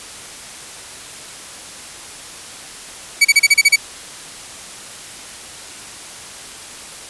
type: tone bursts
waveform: sawtooth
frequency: 2270 Hz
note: C#7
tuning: 41 cents sharp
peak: -3 dBFS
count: 8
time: 3.21-3.761 s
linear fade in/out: 10 ms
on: 40 ms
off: 33 ms
effects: white hiss -34 dBFS RMS until 7.09 s + resampled to 24000 Hz